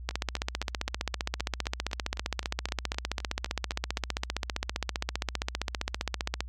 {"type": "two click trains", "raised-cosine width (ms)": 0.2, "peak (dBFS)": [-11, -23], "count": [97, 17], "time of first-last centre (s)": [[0.09, 6.406], [0.11, 4.234]], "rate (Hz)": [15.2, 3.88], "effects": ["added 60 Hz sine -38 dBFS peak until 6.48 s", "MP3 96 kbps"]}